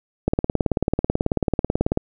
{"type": "click train", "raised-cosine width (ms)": 2, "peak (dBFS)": -5, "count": 32, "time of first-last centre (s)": [0.28, 1.974], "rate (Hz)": 18.3, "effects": []}